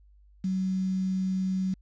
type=tone with quantisation; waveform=sine; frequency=188.1 Hz; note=F#3; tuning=29 cents sharp; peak=-25 dBFS; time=0.44-1.74 s; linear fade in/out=5 ms; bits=8; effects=added 50 Hz sine -54 dBFS peak until 1.81 s + resampled to 16000 Hz